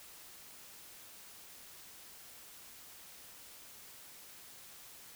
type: silence
effects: white hiss -54 dBFS RMS until 5.15 s